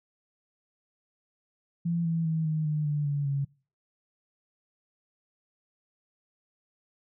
sine tone with pitch steps, 169.5 / 164.87 / 160.36 / 155.97 / 151.71 / 147.56 / 143.52 / 139.6 Hz, E3 / E3 / E3 / D#3 / D#3 / D3 / D3 / C#3, +49 / +1 / -47 / +5 / -43 / +9 / -40 / +13 cents, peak -25 dBFS, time 1.85-3.45 s, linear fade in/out 10 ms, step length 200 ms, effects noise-tail reverb RT60 0.4 s tail -25 dB re dry

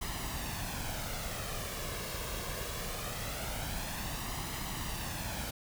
pink noise with flanger, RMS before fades -38 dBFS, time 0.01-5.51 s, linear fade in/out 10 ms, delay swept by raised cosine 1 to 1.85 ms, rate 0.22 Hz, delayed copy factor +0.5, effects none

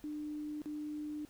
sine tone with dropouts, 300 Hz, D4, 37 cents sharp, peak -38 dBFS, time 0.04-1.25 s, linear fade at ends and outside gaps 0 ms, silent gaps 0.618-0.658 s, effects pink hiss -63 dBFS RMS until 1.29 s

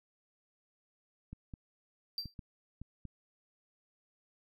clicks, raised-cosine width 5 ms, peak -32 dBFS, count 6, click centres 1.33 / 1.538 / 2.257 / 2.392 / 2.816 / 3.053 s
triangle tone with exponential decay, 4699 Hz, D8, in tune, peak -30 dBFS, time 2.18-2.34 s, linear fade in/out 1 ms, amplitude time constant 33 ms
effects none

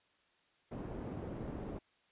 white low-pass noise, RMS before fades -43 dBFS, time 0.71-1.79 s, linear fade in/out 10 ms, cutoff 380 Hz, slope 12 dB/octave, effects white hiss -72 dBFS RMS until 2.11 s + resampled to 8000 Hz

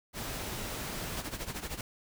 pink noise, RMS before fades -38 dBFS, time 0.13-1.24 s, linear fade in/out 50 ms
pink noise with tremolo, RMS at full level -36 dBFS, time 1.17-1.81 s, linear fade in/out 2 ms, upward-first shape sine, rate 13 Hz, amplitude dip 75%
effects none

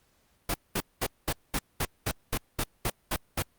pink noise bursts, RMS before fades -28 dBFS, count 12, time 0.49-3.424 s, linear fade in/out 5 ms, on 52 ms, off 210 ms, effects pink hiss -68 dBFS RMS until 3.58 s + Opus 48 kbps

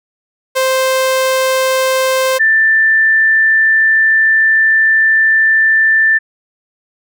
sawtooth / sine tone pair in turn, 523 / 1773.4 Hz, C5 / A6, -1 / +13 cents, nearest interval octave + major sixth, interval 2114 cents, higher second, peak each -7 dBFS, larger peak neither, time 0.55-2.39 / 2.39-6.19 s, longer second, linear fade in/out 20 ms, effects none

